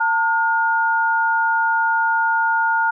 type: tone pair together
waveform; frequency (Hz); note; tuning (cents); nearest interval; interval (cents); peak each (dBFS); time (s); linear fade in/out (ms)
sine; 900 / 1428.7; A5 / F6; +39 / +39; minor sixth; 800; -18; 0-2.91; 10
effects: none